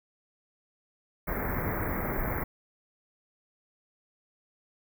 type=band-stop noise; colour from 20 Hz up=pink; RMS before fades=-31 dBFS; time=1.27-2.44 s; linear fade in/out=10 ms; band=2200 to 13000 Hz; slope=96 dB/octave; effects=none

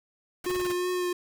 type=noise bursts; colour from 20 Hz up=pink; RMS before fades=-38 dBFS; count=6; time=0.44-0.723 s; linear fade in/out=5 ms; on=28 ms; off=23 ms
type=tone with vibrato; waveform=square; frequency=359.6 Hz; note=F#4; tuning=49 cents flat; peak=-27 dBFS; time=0.46-1.13 s; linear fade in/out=5 ms; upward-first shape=triangle; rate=2.8 Hz; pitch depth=22 cents each way
effects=none

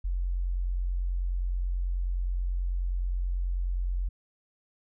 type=tone; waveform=sine; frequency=44.68 Hz; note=F1; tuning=40 cents sharp; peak=-26 dBFS; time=0.04-4.09 s; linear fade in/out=10 ms; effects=none

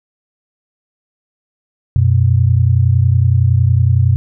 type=tone pair together; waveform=sine; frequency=92.07 / 122.9 Hz; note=F#2 / B2; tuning=-8 / -8 cents; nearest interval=perfect fourth; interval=500 cents; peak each=-11 dBFS; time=1.96-4.16 s; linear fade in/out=0 ms; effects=none

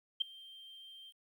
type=tone with ADSR envelope; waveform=sine; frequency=3157 Hz; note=G7; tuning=12 cents sharp; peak=-26 dBFS; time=0.2-1.13 s; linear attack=14 ms; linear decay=8 ms; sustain=-24 dB; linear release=44 ms; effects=11-bit

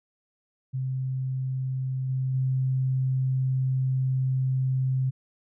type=tone with level steps; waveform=sine; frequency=130.81 Hz; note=C3; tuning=in tune; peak=-26 / -24 / -22 dBFS; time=0.73-5.11 s; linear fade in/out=20 ms; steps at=2.09 / 2.34 s; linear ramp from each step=5 ms; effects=none

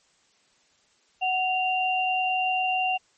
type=tone pair together; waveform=sine; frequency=743.5 / 2775 Hz; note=F#5 / F7; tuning=+8 / -12 cents; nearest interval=octave + major seventh; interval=2280 cents; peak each=-24 / -26 dBFS; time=1.21-2.98 s; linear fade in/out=20 ms; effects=white hiss -64 dBFS RMS until 3.17 s + MP3 32 kbps

